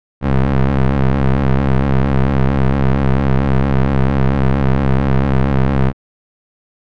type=ring-modulated tone; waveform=25% pulse; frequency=67.7 Hz; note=C#2; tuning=40 cents flat; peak=-4 dBFS; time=0.21-5.93 s; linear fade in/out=50 ms; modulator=65.5 Hz; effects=low-pass 2000 Hz 12 dB/octave